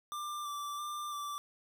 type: tone with vibrato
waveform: square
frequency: 1178 Hz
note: D6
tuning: 5 cents sharp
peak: -38 dBFS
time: 0.12-1.38 s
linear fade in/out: 0 ms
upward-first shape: square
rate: 1.5 Hz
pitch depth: 16 cents each way
effects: none